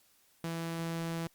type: tone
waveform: sawtooth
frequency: 165.9 Hz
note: E3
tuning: 11 cents sharp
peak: -30 dBFS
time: 0.44-1.27 s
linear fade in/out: 2 ms
effects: white hiss -67 dBFS RMS until 1.34 s + Opus 48 kbps